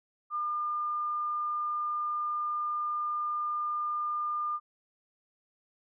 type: tone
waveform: sine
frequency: 1205 Hz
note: D6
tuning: 44 cents sharp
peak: -29 dBFS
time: 0.3-4.6 s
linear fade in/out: 50 ms
effects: none